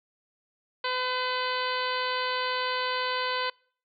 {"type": "harmonic tone", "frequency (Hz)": 506, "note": "B4", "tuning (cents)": 42, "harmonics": [1, 2, 3, 4, 5, 6, 7, 8, 9], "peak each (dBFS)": [-34, -31, -34, -37, -39, -37, -41, -38, -40], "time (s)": [0.84, 3.5], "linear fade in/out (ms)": 5, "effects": ["noise-tail reverb RT60 0.5 s tail -26 dB re dry"]}